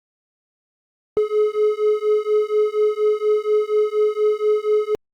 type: beating tone pair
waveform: triangle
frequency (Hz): 422.4 / 426.6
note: G#4 / G#4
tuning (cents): +29 / +46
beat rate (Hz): 4.2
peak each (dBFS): -17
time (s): 1.17-4.95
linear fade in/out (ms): 0
effects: Opus 32 kbps